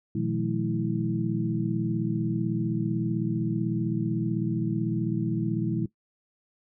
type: tone cluster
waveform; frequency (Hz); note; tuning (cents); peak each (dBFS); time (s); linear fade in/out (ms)
sine; 120 / 158.4 / 178.3 / 214.1 / 326.6; B2 / D#3 / F3 / A3 / E4; -49 / +31 / +36 / -47 / -16; -31; 0.15-5.86; 5
effects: noise-tail reverb RT60 0.1 s tail -18 dB re dry